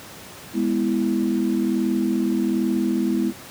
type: chord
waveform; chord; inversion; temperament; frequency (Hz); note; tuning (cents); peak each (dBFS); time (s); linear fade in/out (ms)
sine; E major; first; just; 206 / 247.2 / 329.6; G#3 / B3 / E4; -14 / +2 / 0; -23; 0.53-3.33; 50
effects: pink hiss -40 dBFS RMS until 3.5 s + high-pass 100 Hz 12 dB/octave